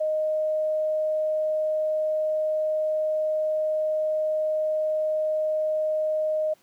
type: tone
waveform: sine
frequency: 620 Hz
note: D#5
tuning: 6 cents flat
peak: -22 dBFS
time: 0-6.54 s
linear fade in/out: 10 ms
effects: pink hiss -61 dBFS RMS until 6.62 s + high-pass 150 Hz 12 dB/octave